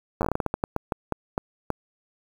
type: slowing click train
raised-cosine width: 1 ms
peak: -10 dBFS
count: 17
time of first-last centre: 0.21-1.703 s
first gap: 9 ms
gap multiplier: 1.27
effects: 7-bit